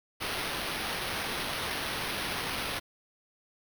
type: noise with sample-and-hold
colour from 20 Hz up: white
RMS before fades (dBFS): -34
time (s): 0.2-2.8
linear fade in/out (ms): 20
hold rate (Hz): 7350
effects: none